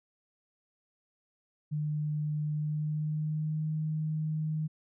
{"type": "tone with pitch glide", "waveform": "sine", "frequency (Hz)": [150.8, 155.4], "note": ["D3", "D#3"], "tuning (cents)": [46, -2], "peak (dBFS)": -29, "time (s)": [1.71, 4.68], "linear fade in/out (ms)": 20, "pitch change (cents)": 52, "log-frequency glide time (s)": [2.51, 3.69], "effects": []}